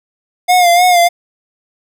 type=tone with vibrato; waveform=square; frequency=709 Hz; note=F5; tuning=26 cents sharp; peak=-7 dBFS; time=0.48-1.09 s; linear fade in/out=20 ms; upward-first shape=sine; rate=3.3 Hz; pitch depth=53 cents each way; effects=none